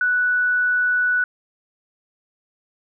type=tone; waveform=sine; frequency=1480 Hz; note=F#6; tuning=in tune; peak=-16 dBFS; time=0.01-1.24 s; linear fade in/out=2 ms; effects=none